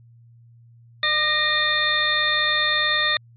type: harmonic tone with a mistuned harmonic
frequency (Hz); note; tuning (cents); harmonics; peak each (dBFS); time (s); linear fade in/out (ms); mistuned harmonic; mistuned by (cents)
603; D5; +46; 1 / 2 / 3 / 4 / 6 / 7; -32 / -27 / -21 / -31 / -22 / -29; 1.03-3.17; 2; 3; +50
effects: added 117 Hz sine -47 dBFS peak until 3.36 s + MP3 32 kbps

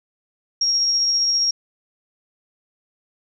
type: tone with tremolo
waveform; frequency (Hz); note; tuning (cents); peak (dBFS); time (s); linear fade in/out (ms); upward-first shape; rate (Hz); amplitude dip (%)
sine; 5588; F8; 0; -15; 0.61-1.51; 5; triangle; 15; 25
effects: none

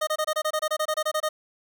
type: tone bursts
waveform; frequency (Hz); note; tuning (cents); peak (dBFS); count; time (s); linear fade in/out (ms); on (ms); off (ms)
25% pulse; 618; D#5; -12; -19; 15; 0.01-1.29; 10; 62; 25
effects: none

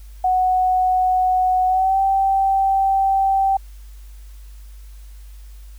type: tone with pitch glide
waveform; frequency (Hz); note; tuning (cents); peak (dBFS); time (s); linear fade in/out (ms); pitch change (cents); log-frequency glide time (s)
sine; 740 to 777.2; F#5 to G5; 0 to -15; -14; 0.24-3.57; 5; +85; 1.67-1.99
effects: added 50 Hz sine -36 dBFS peak until 5.78 s + white hiss -54 dBFS RMS until 5.78 s

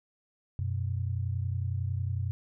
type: tone pair together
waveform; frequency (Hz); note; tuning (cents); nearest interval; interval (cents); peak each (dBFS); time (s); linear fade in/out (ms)
sine; 92.5 / 123.47; F#2 / B2; 0 / 0; perfect fourth; 500; -30 / -33; 0.59-2.31; 0
effects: none

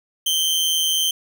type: tone with amplitude modulation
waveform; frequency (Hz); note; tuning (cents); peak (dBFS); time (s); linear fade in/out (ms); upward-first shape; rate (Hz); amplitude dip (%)
sawtooth; 3118; G7; -10; -12; 0.26-1.11; 5; sine; 162; 55
effects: none

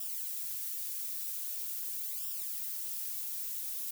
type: noise with flanger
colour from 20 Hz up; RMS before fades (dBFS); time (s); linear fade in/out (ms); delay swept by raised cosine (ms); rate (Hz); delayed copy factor
violet; -38; 0-3.91; 5; 0.46 to 5.76; 0.44; -0.9
effects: none

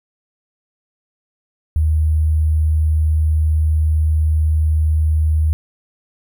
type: tone with sample-and-hold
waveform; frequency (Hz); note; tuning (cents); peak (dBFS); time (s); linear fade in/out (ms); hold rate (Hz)
sine; 77.78; D#2; 0; -12; 1.76-5.53; 0; 11025
effects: none

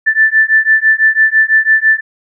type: beating tone pair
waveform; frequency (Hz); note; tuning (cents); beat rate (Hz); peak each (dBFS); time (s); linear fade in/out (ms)
sine; 1760 / 1766; A6 / A6; 0 / +6; 6; -10; 0.06-2.01; 20
effects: none

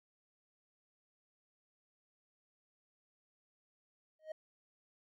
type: tone with exponential growth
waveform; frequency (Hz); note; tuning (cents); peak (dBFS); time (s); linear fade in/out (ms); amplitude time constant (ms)
triangle; 626; D#5; +10; -35; 4.19-4.32; 5; 28
effects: none

